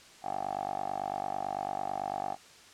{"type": "tone with band-pass filter", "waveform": "10% pulse", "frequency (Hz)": 49, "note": "G1", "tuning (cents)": 0, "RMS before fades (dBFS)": -35, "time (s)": [0.22, 2.37], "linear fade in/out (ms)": 50, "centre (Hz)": 770, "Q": 7.7, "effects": ["white hiss -54 dBFS RMS until 2.73 s", "low-pass 7000 Hz 12 dB/octave"]}